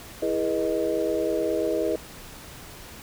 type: chord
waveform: sine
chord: E major seventh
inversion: none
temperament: equal with one note detuned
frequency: 329.6 / 415.3 / 484.6 / 622.3 Hz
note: E4 / G#4 / B4 / D#5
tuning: 0 / 0 / -33 / 0 cents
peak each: -28 dBFS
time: 0.22-1.96 s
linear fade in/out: 5 ms
effects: pink hiss -43 dBFS RMS until 3.02 s